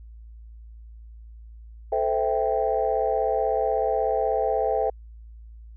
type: chord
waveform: sine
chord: A minor seventh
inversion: none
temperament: equal with one note detuned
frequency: 440 / 516.3 / 659.3 / 784 Hz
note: A4 / C5 / E5 / G5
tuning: 0 / -23 / 0 / 0 cents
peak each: -26 dBFS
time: 1.92-4.9 s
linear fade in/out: 5 ms
effects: tanh soft clip ceiling -11 dBFS + added 56 Hz sine -41 dBFS peak until 5.76 s